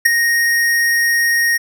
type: tone with ADSR envelope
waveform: square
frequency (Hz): 1864.7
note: A#6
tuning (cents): 0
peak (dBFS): -5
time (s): 0.05-1.58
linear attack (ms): 11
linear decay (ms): 8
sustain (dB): -8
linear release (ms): 17
effects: none